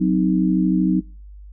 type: chord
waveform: sine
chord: C diminished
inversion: second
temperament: equal with one note detuned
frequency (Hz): 185 / 258.5 / 311.1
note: Gb3 / C4 / Eb4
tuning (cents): 0 / -21 / 0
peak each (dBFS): -17 / -22 / -20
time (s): 0-1.01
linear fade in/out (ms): 20
effects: noise-tail reverb RT60 0.4 s tail -26 dB re dry + added 50 Hz sine -37 dBFS peak until 1.52 s